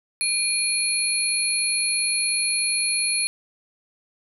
sine tone cluster, 2414 / 4287 / 9950 / 10550 Hz, D7 / C8 / D#9 / E9, +47 / +41 / -1 / 0 cents, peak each -26 dBFS, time 0.21-3.27 s, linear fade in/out 0 ms, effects none

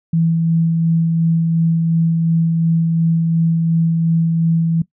sine tone with tremolo, 164.81 Hz, E3, in tune, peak -11 dBFS, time 0.13-4.82 s, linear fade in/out 5 ms, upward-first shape sine, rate 2.8 Hz, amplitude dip 25%, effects noise-tail reverb RT60 0.1 s tail -19 dB re dry

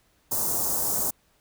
white band-stop noise, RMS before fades -26 dBFS, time 0.31-1.11 s, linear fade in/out 10 ms, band 1100 to 6200 Hz, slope 24 dB/octave, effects pink hiss -65 dBFS RMS until 1.4 s

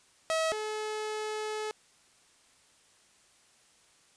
sawtooth tone pair in turn, 643 / 429.2 Hz, E5 / A4, -43 / -43 cents, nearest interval perfect fifth, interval 700 cents, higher first, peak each -23 / -29 dBFS, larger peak first, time 0.3-0.52 / 0.52-1.71 s, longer second, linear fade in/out 0 ms, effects white hiss -63 dBFS RMS until 4.16 s + resampled to 22050 Hz

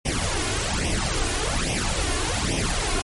pink noise with flanger, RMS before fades -24 dBFS, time 0.05-3.02 s, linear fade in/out 10 ms, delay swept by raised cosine 0.34 to 2.84 ms, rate 1.2 Hz, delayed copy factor +0.75, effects MP3 48 kbps

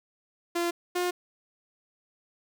sawtooth tone pair in turn, 344 / 356.8 Hz, F4 / F4, -26 / +37 cents, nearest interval minor second, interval 63 cents, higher second, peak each -22 dBFS, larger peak neither, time 0.55-0.71 / 0.95-1.11 s, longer neither, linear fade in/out 10 ms, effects none

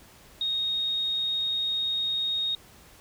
sine tone, 3729 Hz, A#7, in tune, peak -25 dBFS, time 0.41-2.55 s, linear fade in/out 2 ms, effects pink hiss -53 dBFS RMS until 3 s

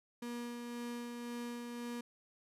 35% pulse tone with tremolo, 239.1 Hz, A#3, 44 cents sharp, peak -38 dBFS, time 0.22-2.01 s, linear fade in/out 5 ms, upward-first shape sine, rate 1.9 Hz, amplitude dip 30%, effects resampled to 32000 Hz

